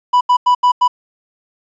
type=tone bursts at uneven times; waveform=triangle; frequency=987.8 Hz; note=B5; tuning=in tune; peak=-6 dBFS; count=5; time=0.13-0.21 / 0.29-0.37 / 0.46-0.55 / 0.63-0.72 / 0.81-0.88 s; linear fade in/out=10 ms; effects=resampled to 16000 Hz + 8-bit